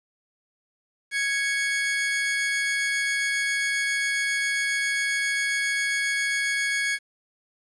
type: tone pair together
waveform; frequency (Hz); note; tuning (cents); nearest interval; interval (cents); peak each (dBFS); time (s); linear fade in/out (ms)
40% pulse; 1660.9 / 2217; G#6 / C#7; 0 / 0; perfect fourth; 500; -25; 1.11-6.99; 50
effects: resampled to 22050 Hz + 9-bit